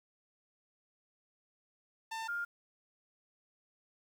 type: tone pair in turn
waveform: sawtooth / sine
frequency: 896 / 1406.4 Hz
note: A5 / F6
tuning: +31 / +12 cents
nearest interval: minor sixth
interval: 781 cents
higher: second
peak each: -34 / -34 dBFS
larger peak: neither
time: 2.11-2.28 / 2.28-2.45 s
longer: neither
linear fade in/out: 10 ms
effects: low-pass 8000 Hz 12 dB/octave + 10-bit